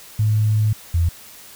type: tone pair in turn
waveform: sine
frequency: 107.4 / 84.49 Hz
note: A2 / E2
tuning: -41 / +43 cents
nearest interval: major third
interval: 416 cents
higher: first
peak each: -14 dBFS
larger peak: neither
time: 0.19-0.73 / 0.94-1.09 s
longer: first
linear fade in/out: 5 ms
effects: white hiss -42 dBFS RMS until 1.55 s